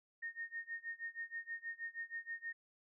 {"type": "tone with tremolo", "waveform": "sine", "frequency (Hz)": 1843, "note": "A#6", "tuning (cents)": -20, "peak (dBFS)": -39, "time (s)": [0.22, 2.53], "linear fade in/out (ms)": 10, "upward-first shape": "sine", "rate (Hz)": 6.3, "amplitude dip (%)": 95, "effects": []}